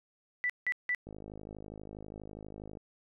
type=tone bursts; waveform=sine; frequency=1975.5 Hz; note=B6; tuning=in tune; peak=-28 dBFS; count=3; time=0.44-0.948 s; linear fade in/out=0 ms; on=56 ms; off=170 ms
type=click train; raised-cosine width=2 ms; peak=-32 dBFS; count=90; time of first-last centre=1.07-2.772 s; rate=52.3 Hz
effects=none